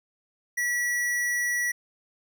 square tone, 1940 Hz, B6, 31 cents flat, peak -25 dBFS, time 0.57-1.72 s, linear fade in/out 10 ms, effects none

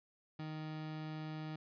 30% pulse tone, 155.56 Hz, D#3, in tune, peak -39 dBFS, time 0.39-1.56 s, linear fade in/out 5 ms, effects resampled to 11025 Hz

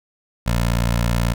15% pulse tone with notch filter, 58.27 Hz, A#1, in tune, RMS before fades -19 dBFS, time 0.46-1.34 s, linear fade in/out 10 ms, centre 340 Hz, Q 0.99, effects none

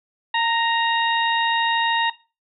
harmonic tone with a mistuned harmonic, 933 Hz, A#5, 1 cent sharp, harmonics 1 / 2 / 3 / 4, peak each -21 / -24 / -26 / -27 dBFS, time 0.34-2.1 s, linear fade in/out 5 ms, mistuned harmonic 1, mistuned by -25 cents, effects noise-tail reverb RT60 0.3 s tail -17 dB re dry

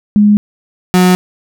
sine / 35% pulse tone pair in turn, 207.7 / 182.08 Hz, G#3 / F#3, 0 / -28 cents, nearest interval major second, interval 228 cents, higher first, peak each -4 dBFS, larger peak neither, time 0.16-0.37 / 0.94-1.15 s, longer neither, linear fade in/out 0 ms, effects none

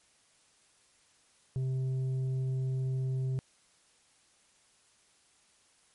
sine tone with tanh clipping, 130.81 Hz, C3, in tune, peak -30 dBFS, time 1.56-3.39 s, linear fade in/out 0 ms, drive 5 dB, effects white hiss -66 dBFS RMS until 5.94 s + MP3 48 kbps

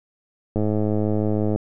click train, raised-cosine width 2 ms, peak -10 dBFS, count 107, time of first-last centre 0.56-1.56 s, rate 106 Hz, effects none

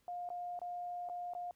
sine tone with dropouts, 708 Hz, F5, 23 cents sharp, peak -39 dBFS, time 0.08-1.51 s, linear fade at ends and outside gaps 1 ms, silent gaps 0.29-0.302 / 0.591-0.616 / 1.089-1.097 / 1.336-1.35 s, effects pink hiss -75 dBFS RMS until 1.55 s

